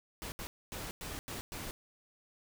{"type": "noise bursts at uneven times", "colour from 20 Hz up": "pink", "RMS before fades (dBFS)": -42, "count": 6, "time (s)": [[0.22, 0.32], [0.39, 0.47], [0.72, 0.91], [1.01, 1.19], [1.28, 1.41], [1.52, 1.71]], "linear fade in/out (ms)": 0, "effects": []}